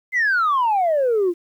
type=exponential sweep; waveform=sine; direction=down; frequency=2100 to 333.2 Hz; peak=-14 dBFS; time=0.12-1.34 s; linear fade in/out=50 ms; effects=tanh soft clip ceiling -13 dBFS + 9-bit